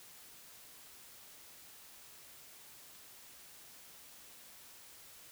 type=silence; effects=white hiss -56 dBFS RMS until 5.31 s